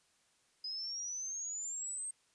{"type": "exponential sweep", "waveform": "sine", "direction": "up", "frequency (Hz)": [4999, 8460], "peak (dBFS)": -38, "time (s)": [0.64, 2.11], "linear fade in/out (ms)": 5, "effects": ["white hiss -72 dBFS RMS until 2.34 s", "resampled to 22050 Hz"]}